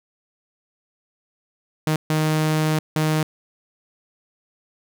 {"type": "tone bursts at uneven times", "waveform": "sawtooth", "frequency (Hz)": 155.56, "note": "D#3", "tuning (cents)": 0, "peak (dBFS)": -14, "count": 3, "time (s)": [[1.87, 1.96], [2.1, 2.79], [2.96, 3.23]], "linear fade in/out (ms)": 2, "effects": []}